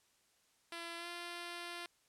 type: tone with pitch glide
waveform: 5% pulse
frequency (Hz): 338.4 to 346.7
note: E4 to F4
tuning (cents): +45 to -13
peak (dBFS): -32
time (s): 0.72-1.86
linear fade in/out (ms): 2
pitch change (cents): +42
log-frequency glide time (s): 0.97-1.08
effects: white hiss -73 dBFS RMS until 2.08 s + low-pass 10000 Hz 12 dB/octave